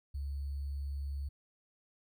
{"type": "tone with sample-and-hold", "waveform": "sine", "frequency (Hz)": 70.1, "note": "C#2", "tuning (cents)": 20, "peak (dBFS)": -35, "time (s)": [0.14, 1.29], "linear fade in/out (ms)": 10, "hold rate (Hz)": 4410, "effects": []}